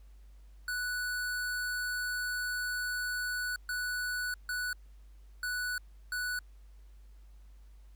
square tone bursts at uneven times, 1480 Hz, F#6, in tune, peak -33 dBFS, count 5, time 0.68-3.56 / 3.69-4.34 / 4.49-4.73 / 5.43-5.78 / 6.12-6.39 s, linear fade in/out 2 ms, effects added 50 Hz sine -51 dBFS peak until 7.95 s + pink hiss -71 dBFS RMS until 7.95 s

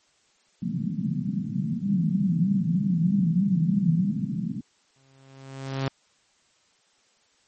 pink band-pass noise, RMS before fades -28 dBFS, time 0.62-4.61 s, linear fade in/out 5 ms, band 140 to 230 Hz, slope 48 dB/octave
sine tone with vibrato, 181.3 Hz, F#3, 35 cents flat, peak -21 dBFS, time 1.82-4.12 s, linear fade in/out 10 ms, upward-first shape sine, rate 3.2 Hz, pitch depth 190 cents each way
sawtooth tone with exponential growth, 134.6 Hz, C3, 49 cents sharp, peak -19 dBFS, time 4.96-5.88 s, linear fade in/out 2 ms, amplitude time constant 200 ms
effects white hiss -64 dBFS RMS until 7.47 s + MP3 32 kbps

